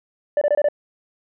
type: tone bursts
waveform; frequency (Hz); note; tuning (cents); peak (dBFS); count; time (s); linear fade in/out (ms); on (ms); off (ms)
sine; 587.3; D5; 0; -12; 5; 0.37-0.686; 2; 44; 24
effects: tanh soft clip ceiling -13 dBFS